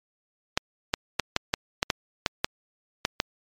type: clicks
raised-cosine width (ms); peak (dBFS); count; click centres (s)
0.2; -4; 11; 0.575 / 0.939 / 1.197 / 1.364 / 1.539 / 1.829 / 1.902 / 2.262 / 2.445 / 3.051 / 3.201
effects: MP3 96 kbps